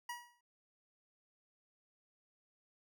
25% pulse tone with exponential decay, 962 Hz, B5, 46 cents flat, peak -35 dBFS, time 0.09-0.41 s, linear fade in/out 5 ms, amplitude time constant 68 ms, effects none

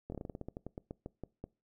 slowing click train, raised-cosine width 2 ms, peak -28 dBFS, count 17, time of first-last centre 0.1-1.44 s, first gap 22 ms, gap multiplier 1.16, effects noise-tail reverb RT60 0.3 s tail -23 dB re dry

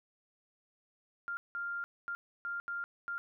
sine tone bursts at uneven times, 1396.9 Hz, F6, in tune, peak -35 dBFS, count 6, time 1.28-1.37 / 1.55-1.84 / 2.08-2.15 / 2.45-2.6 / 2.68-2.84 / 3.08-3.18 s, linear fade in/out 0 ms, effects none

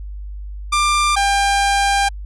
sawtooth tone pair in turn, 1189 / 797.9 Hz, D6 / G5, +21 / +30 cents, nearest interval perfect fifth, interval 691 cents, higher first, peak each -10 dBFS, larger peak neither, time 0.72-1.16 / 1.16-2.09 s, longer second, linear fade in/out 10 ms, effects added 50 Hz sine -27 dBFS peak until 2.25 s + resampled to 24000 Hz

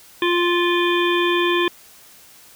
harmonic tone, 349.2 Hz, F4, in tune, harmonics 1 / 3 / 5 / 7 / 9 / 10, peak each -18 / -23 / -25 / -26 / -28 / -28 dBFS, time 0.22-1.68 s, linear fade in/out 2 ms, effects white hiss -47 dBFS RMS until 2.55 s

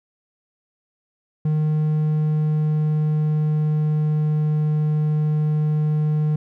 triangle tone with pitch glide, 153.5 to 152.26 Hz, D#3 to D#3, -23 to -37 cents, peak -15 dBFS, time 1.45-6.36 s, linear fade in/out 5 ms, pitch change -14 cents, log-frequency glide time 1.89-4.68 s, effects none

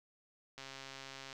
click train, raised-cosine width 0.2 ms, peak -30 dBFS, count 102, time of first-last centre 0.58-1.328 s, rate 135 Hz, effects none

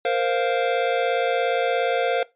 square chord, Bb suspended second, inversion none, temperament equal, 466.2 / 523.3 / 698.5 Hz, Bb4 / C5 / F5, 0 / 0 / 0 cents, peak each -25 dBFS, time 0.05-2.23 s, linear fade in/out 2 ms, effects noise-tail reverb RT60 0.2 s tail -19 dB re dry + resampled to 8000 Hz

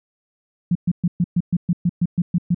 sine tone bursts, 174.61 Hz, F3, in tune, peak -14 dBFS, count 12, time 0.71-2.546 s, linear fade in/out 5 ms, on 43 ms, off 120 ms, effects none

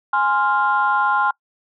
sine chord, F minor, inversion first, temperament equal, 830.6 / 1046.5 / 1396.9 Hz, Ab5 / C6 / F6, 0 / 0 / 0 cents, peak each -19 dBFS, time 0.13-1.31 s, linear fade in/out 5 ms, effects noise-tail reverb RT60 0.1 s tail -25 dB re dry + tanh soft clip ceiling -7 dBFS

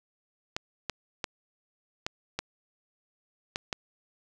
clicks, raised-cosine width 0.2 ms, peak -13 dBFS, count 7, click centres 0.565 / 0.897 / 1.242 / 2.065 / 2.39 / 3.559 / 3.728 s, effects none

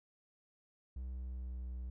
triangle tone with pitch glide, 63.5 to 62.05 Hz, B1 to B1, +49 to +9 cents, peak -38 dBFS, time 0.96-1.9 s, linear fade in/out 5 ms, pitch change -40 cents, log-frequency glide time 1.06-1.69 s, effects none

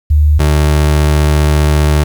sine / 30% pulse tone pair in turn, 75 / 75 Hz, D2 / D2, +37 / +37 cents, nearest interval unison, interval 0 cents, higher neither, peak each -5 dBFS, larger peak neither, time 0.1-0.39 / 0.39-2.04 s, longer second, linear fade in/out 10 ms, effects 7-bit

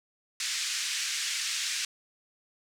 white band-pass noise, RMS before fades -32 dBFS, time 0.4-1.85 s, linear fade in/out 2 ms, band 1700 to 7300 Hz, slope 24 dB/octave, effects none

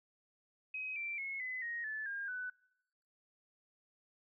sine tone with pitch steps, 2531 / 2348 / 2178 / 2020 / 1874.3 / 1738.7 / 1613 / 1496.3 Hz, D#7 / D7 / C#7 / B6 / A#6 / A6 / G6 / F#6, +29 / -1 / -31 / +39 / +9 / -21 / +49 / +19 cents, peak -38 dBFS, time 0.74-2.5 s, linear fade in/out 5 ms, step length 220 ms, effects noise-tail reverb RT60 0.9 s tail -25 dB re dry

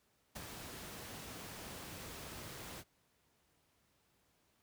pink noise with ADSR envelope, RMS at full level -43 dBFS, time 0.35-2.84 s, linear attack 14 ms, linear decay 11 ms, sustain -5 dB, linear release 47 ms, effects pink hiss -75 dBFS RMS until 4.62 s + high-pass 60 Hz 12 dB/octave

